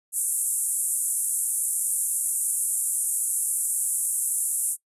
white band-pass noise, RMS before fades -26 dBFS, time 0.12-4.77 s, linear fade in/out 50 ms, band 8200 to 11000 Hz, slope 48 dB/octave, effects noise-tail reverb RT60 0.1 s tail -21 dB re dry + resampled to 32000 Hz

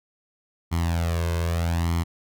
sawtooth tone with flanger, 84.3 Hz, E2, 39 cents sharp, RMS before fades -24 dBFS, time 0.71-2.04 s, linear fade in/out 20 ms, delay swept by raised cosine 0.94 to 1.94 ms, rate 0.81 Hz, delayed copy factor +0.75, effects none

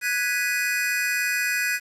square chord, G# minor seventh, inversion third, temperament equal, 1480 / 1661.2 / 1975.5 / 2489 Hz, F#6 / G#6 / B6 / D#7, 0 / 0 / 0 / 0 cents, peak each -30 / -28 / -29 / -28 dBFS, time 0.01-1.8 s, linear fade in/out 50 ms, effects resampled to 32000 Hz + 8-bit

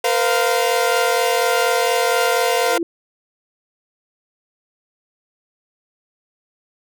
sawtooth chord, Bb suspended second, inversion none, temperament equal with one note detuned, 466.2 / 510.4 / 698.5 Hz, Bb4 / C5 / F5, 0 / -43 / 0 cents, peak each -16 dBFS, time 0.04-2.78 s, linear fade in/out 5 ms
sine tone with exponential growth, 337.9 Hz, E4, 43 cents sharp, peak -16 dBFS, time 2.58-2.83 s, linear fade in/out 2 ms, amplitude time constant 54 ms
effects none

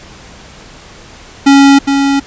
square tone with echo, 277.4 Hz, C#4, 1 cent sharp, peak -3 dBFS, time 1.46-1.79 s, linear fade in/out 10 ms, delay 410 ms, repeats 1, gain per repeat -6 dB, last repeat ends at 2.2 s, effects pink hiss -35 dBFS RMS until 2.26 s + resampled to 16000 Hz

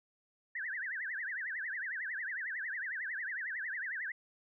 sine tone with vibrato, 1760 Hz, A6, in tune, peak -36 dBFS, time 0.55-4.12 s, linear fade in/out 5 ms, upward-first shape triangle, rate 11 Hz, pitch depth 280 cents each way, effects none

